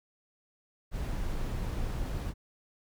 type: noise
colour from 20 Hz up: brown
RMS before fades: -33 dBFS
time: 0.91-2.34 s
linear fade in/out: 50 ms
effects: none